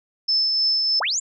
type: tone with tremolo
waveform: sine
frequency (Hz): 5260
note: E8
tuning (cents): -5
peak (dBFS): -16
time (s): 0.28-1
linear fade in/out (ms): 10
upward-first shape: triangle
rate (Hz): 3.2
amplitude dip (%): 30
type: linear sweep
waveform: sine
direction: up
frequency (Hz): 371.6 to 7580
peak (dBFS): -20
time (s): 1-1.2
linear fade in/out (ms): 10
effects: none